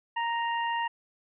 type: harmonic tone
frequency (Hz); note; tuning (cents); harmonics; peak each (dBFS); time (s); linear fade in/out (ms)
932.3; A#5; 0; 1 / 2 / 3; -28 / -34 / -38; 0.16-0.88; 10
effects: none